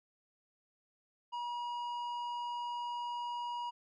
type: tone with tanh clipping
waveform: sine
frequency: 960 Hz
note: B5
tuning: 49 cents flat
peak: -38 dBFS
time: 1.32-3.71 s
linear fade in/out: 20 ms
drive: 9 dB
effects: none